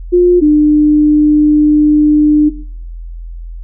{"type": "tone pair in turn", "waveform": "sine", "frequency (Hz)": [355.3, 300], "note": ["F4", "D4"], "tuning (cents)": [30, 37], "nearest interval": "minor third", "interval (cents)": 293, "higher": "first", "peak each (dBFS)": -4, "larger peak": "neither", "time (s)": [[0.12, 0.41], [0.41, 2.5]], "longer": "second", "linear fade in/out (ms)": 20, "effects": ["noise-tail reverb RT60 0.6 s tail -21 dB re dry", "added 42 Hz sine -23 dBFS peak until 3.63 s"]}